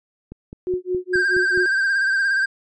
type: click train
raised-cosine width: 3 ms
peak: -22 dBFS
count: 7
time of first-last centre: 0.32-1.575 s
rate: 4.78 Hz
type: tone with tremolo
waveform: sine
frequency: 364.4 Hz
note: F#4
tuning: 26 cents flat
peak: -18 dBFS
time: 0.67-1.66 s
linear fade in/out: 0 ms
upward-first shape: sine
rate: 4.6 Hz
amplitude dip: 100%
type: tone with vibrato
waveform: triangle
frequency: 1581 Hz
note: G6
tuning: 14 cents sharp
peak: -15 dBFS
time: 1.13-2.46 s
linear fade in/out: 10 ms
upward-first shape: sine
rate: 17 Hz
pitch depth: 47 cents each way
effects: resampled to 22050 Hz